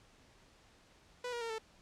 sawtooth tone with pitch steps, 493.3 / 475.9 / 459.2 / 443 Hz, B4 / A#4 / A#4 / A4, -2 / +36 / -26 / +12 cents, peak -34 dBFS, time 1.24-1.584 s, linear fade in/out 5 ms, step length 86 ms, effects pink hiss -64 dBFS RMS until 1.81 s + low-pass 7000 Hz 12 dB/octave

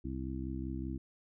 harmonic tone, 65.2 Hz, C2, 5 cents flat, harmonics 1 / 2 / 3 / 4 / 5, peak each -40 / -43 / -45 / -42 / -43 dBFS, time 0.04-0.98 s, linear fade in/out 10 ms, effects none

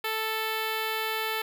5% pulse tone with notch filter, 440 Hz, A4, in tune, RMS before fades -30 dBFS, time 0.04-1.42 s, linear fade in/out 5 ms, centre 5900 Hz, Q 0.8, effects none

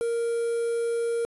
triangle tone with quantisation, 466.2 Hz, A#4, in tune, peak -22 dBFS, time 0.01-1.25 s, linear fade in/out 0 ms, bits 7, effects resampled to 24000 Hz

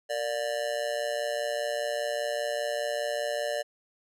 square tone with amplitude modulation, 587.3 Hz, D5, in tune, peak -25 dBFS, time 0.09-3.63 s, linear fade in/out 20 ms, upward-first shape sine, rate 125 Hz, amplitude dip 90%, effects low-pass 11000 Hz 12 dB/octave

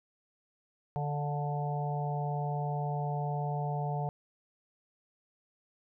harmonic tone with a mistuned harmonic, 146.83 Hz, D3, in tune, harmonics 1 / 3 / 4 / 5 / 6, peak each -32 / -42 / -44 / -37 / -41 dBFS, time 0.96-4.09 s, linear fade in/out 0 ms, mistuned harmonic 5, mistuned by -24 cents, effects none

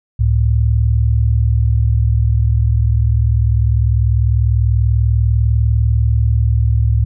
sine tone pair together, 69.3 / 109.5 Hz, C#2 / A2, 0 / -8 cents, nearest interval minor sixth, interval 792 cents, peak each -13 dBFS, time 0.19-7.05 s, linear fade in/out 10 ms, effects none

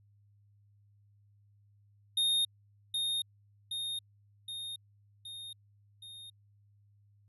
square tone with echo, 3692 Hz, A#7, 17 cents flat, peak -27 dBFS, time 2.17-2.45 s, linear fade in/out 5 ms, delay 770 ms, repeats 5, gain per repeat -4 dB, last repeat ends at 6.3 s, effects added 102 Hz sine -62 dBFS peak until 7.28 s + resampled to 32000 Hz

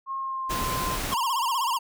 sine tone with pitch glide, 1075 to 1039 Hz, C6 to C6, +47 to -12 cents, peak -28 dBFS, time 0.06-0.99 s, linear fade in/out 50 ms, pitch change -59 cents, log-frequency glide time 0.18-0.68 s
pink noise, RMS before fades -30 dBFS, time 0.49-1.15 s, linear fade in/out 20 ms
square tone with vibrato, 1000 Hz, B5, 21 cents sharp, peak -24 dBFS, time 1.11-1.79 s, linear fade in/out 20 ms, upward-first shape sine, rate 16 Hz, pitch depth 160 cents each way
effects none

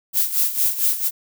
violet noise with tremolo, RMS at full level -17 dBFS, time 0.13-1.11 s, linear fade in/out 50 ms, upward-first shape sine, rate 4.4 Hz, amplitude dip 75%, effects none

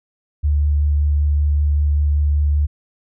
sine tone with vibrato, 73.42 Hz, D2, in tune, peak -13 dBFS, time 0.43-2.67 s, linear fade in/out 20 ms, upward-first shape sine, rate 5.2 Hz, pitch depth 11 cents each way, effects none

